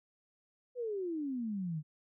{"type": "exponential sweep", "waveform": "sine", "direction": "down", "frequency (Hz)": [508, 146.83], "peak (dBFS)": -34, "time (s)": [0.75, 1.83], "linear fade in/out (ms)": 50, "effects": []}